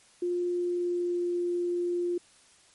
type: tone with pitch glide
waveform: sine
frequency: 353 to 350.6 Hz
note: F4 to F4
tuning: +19 to +7 cents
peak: -26 dBFS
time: 0.22-2.18 s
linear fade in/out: 5 ms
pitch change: -12 cents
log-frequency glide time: 0.51-1.23 s
effects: white hiss -59 dBFS RMS until 2.74 s + MP3 48 kbps